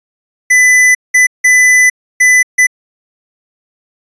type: tone bursts at uneven times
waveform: square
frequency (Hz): 2000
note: B6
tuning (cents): +21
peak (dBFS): -5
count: 5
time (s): 0.5-0.95 / 1.14-1.27 / 1.44-1.9 / 2.2-2.43 / 2.58-2.67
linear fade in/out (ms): 10
effects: resampled to 22050 Hz